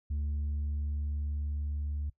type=tone with level ramp; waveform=sine; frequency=73.3 Hz; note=D2; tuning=3 cents flat; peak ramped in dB=-27 to -30 dBFS; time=0.1-2.1 s; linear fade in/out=10 ms; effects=noise-tail reverb RT60 0.1 s tail -20 dB re dry + tanh soft clip ceiling -29 dBFS